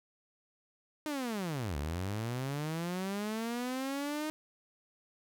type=linear two-way sweep; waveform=sawtooth; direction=down then up; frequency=311.1 to 68.8 to 311.1 Hz; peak=-30 dBFS; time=1.06-4.3 s; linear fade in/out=0 ms; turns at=1.77 s; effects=none